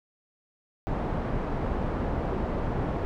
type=low-pass noise; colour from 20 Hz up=pink; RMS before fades=-29 dBFS; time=0.87-3.05 s; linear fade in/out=0 ms; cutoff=930 Hz; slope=12 dB/octave; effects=none